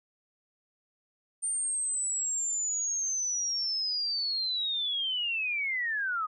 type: linear sweep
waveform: sine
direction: down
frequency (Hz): 8930 to 1221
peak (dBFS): -28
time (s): 1.42-6.27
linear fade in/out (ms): 20
effects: none